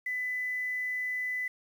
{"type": "tone with quantisation", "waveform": "sine", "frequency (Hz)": 2000, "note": "B6", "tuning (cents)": 21, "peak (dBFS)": -30, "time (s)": [0.06, 1.48], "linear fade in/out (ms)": 5, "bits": 9, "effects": []}